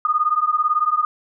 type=beating tone pair; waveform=sine; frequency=1219 / 1237 Hz; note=D#6 / D#6; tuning=-36 / -10 cents; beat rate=18 Hz; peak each=-19 dBFS; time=0.05-1.05 s; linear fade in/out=2 ms; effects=none